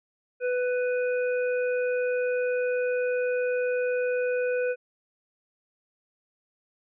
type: harmonic tone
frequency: 496.9 Hz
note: B4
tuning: 11 cents sharp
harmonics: 1 / 3 / 5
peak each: -24 / -34 / -38 dBFS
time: 0.4-4.76 s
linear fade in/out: 50 ms
effects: none